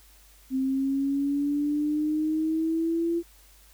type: exponential sweep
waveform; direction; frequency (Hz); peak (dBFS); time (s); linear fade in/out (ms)
sine; up; 261.6 to 341.2; -23; 0.5-3.23; 50
effects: added 50 Hz sine -55 dBFS peak until 3.73 s + white hiss -57 dBFS RMS until 3.73 s